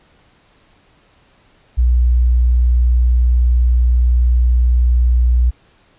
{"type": "tone", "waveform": "sine", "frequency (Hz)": 60.7, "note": "B1", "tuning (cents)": -29, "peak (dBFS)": -9, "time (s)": [1.77, 5.51], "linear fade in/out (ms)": 20, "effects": ["pink hiss -53 dBFS RMS until 5.98 s", "resampled to 8000 Hz"]}